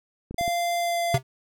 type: clicks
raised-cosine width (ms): 3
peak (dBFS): -22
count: 4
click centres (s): 0.31 / 0.344 / 0.411 / 0.479
type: tone with pitch glide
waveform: square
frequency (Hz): 692 to 686.8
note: F5 to F5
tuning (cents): -16 to -29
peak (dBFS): -24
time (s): 0.38-1.18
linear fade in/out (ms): 5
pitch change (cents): -13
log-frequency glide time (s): 0.77-1.01
type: tone with exponential decay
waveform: square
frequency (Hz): 130.81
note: C3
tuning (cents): 0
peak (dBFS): -17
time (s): 1.14-1.23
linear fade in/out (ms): 5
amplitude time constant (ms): 18
effects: none